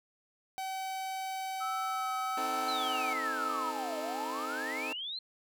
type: tone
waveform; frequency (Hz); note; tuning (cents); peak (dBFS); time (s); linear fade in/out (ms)
45% pulse; 763; G5; -47; -35; 0.58-3.13; 0
type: tone with vibrato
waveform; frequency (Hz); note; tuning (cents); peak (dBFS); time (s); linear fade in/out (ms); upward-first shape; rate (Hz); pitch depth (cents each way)
sine; 1300; E6; -24; -34; 1.6-3.72; 20; sine; 1.3; 20
type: chord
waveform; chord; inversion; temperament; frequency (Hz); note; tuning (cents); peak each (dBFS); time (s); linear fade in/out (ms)
15% pulse; A diminished; first; equal with one note detuned; 261.6 / 314.6 / 440; C4 / Eb4 / A4; 0 / +19 / 0; -35; 2.37-4.93; 5
type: exponential two-way sweep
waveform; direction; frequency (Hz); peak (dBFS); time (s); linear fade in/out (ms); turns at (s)
sine; down then up; 4225 to 601 to 4225; -36; 2.68-5.19; 5; 3.99
effects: none